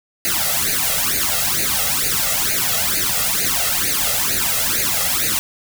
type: noise with flanger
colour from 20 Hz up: white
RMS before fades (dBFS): -19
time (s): 0.25-5.39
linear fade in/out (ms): 0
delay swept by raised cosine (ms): 0.45 to 1.55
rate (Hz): 2.2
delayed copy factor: +1
effects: none

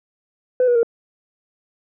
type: tone with pitch steps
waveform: sine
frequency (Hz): 504 / 484.3 / 465.4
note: B4 / B4 / A#4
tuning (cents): +35 / -34 / -3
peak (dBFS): -11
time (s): 0.6-0.831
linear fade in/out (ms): 2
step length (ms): 77
effects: tanh soft clip ceiling -10 dBFS

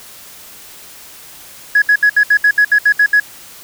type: tone bursts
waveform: sine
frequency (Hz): 1677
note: G#6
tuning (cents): +16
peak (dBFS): -5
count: 11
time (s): 1.75-3.2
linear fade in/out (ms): 5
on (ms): 70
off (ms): 68
effects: tanh soft clip ceiling -3 dBFS + white hiss -37 dBFS RMS until 3.63 s

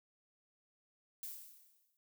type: noise with exponential decay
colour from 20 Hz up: violet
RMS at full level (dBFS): -43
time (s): 1.23-1.97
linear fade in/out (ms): 0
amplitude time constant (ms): 160
effects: noise-tail reverb RT60 0.1 s tail -26 dB re dry

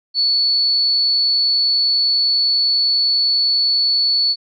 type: tone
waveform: sine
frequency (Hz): 4435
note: C#8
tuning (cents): 0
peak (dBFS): -13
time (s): 0.14-4.36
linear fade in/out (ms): 50
effects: none

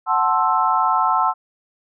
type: chord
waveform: sine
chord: F# half-diminished seventh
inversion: none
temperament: equal with one note detuned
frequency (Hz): 740 / 880 / 1051.3 / 1318.5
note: F#5 / A5 / C6 / E6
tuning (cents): 0 / 0 / +8 / 0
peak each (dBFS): -22 / -20 / -20 / -20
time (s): 0.06-1.34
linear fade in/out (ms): 50
effects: none

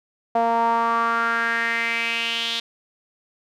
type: tone with band-pass filter sweep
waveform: sawtooth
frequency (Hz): 231.1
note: A#3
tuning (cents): -15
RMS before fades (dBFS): -22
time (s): 0.35-2.6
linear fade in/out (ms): 5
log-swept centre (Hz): 740 to 3600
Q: 4.7
effects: none

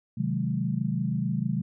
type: chord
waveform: sine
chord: Ab dominant seventh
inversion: first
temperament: equal with one note detuned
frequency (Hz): 130.81 / 155.56 / 185 / 211.3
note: C3 / Eb3 / Gb3 / Ab3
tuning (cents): 0 / 0 / 0 / +30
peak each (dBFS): -30 / -31 / -30 / -31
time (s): 0.17-1.62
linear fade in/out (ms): 10
effects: none

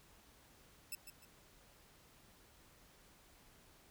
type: tone with echo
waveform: 5% pulse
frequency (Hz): 2637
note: E7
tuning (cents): 0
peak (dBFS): -32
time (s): 0.92-0.95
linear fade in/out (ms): 2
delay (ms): 150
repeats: 2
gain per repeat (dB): -9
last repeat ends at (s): 1.25
effects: pink hiss -65 dBFS RMS until 3.9 s

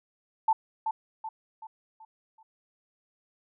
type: tone with echo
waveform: sine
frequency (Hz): 884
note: A5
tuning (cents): +8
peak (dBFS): -19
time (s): 0.48-0.53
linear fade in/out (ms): 5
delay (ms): 380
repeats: 5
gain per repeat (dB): -7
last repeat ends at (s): 2.43
effects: none

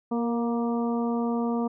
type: harmonic tone with a mistuned harmonic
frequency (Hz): 235.6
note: A#3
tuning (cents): +19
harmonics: 1 / 2 / 3 / 4 / 5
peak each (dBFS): -25 / -31 / -35 / -37 / -39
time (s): 0.11-1.68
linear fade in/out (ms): 10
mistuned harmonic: 2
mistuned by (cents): -17
effects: none

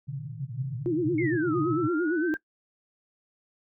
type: band-pass noise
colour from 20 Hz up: pink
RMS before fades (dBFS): -34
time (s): 0.07-1.88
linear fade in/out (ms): 20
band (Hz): 120 to 150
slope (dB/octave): 96
type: tone with vibrato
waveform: sine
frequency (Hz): 329.6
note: E4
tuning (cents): 0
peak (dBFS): -23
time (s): 0.86-2.34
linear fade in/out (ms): 0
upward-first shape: sine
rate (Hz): 8.8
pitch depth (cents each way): 160
type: exponential two-way sweep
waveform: sine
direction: down then up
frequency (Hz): 2217 to 1224 to 1594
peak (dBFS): -32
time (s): 1.18-2.37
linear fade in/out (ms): 5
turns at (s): 1.56
effects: noise-tail reverb RT60 0.1 s tail -18 dB re dry

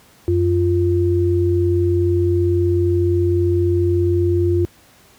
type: tone pair together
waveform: sine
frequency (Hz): 91.5 / 347.7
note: F#2 / F4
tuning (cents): -19 / -8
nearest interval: octave + major seventh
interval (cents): 2311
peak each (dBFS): -16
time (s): 0.28-4.65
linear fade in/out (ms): 0
effects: pink hiss -50 dBFS RMS until 5.18 s + high-pass 60 Hz 12 dB/octave

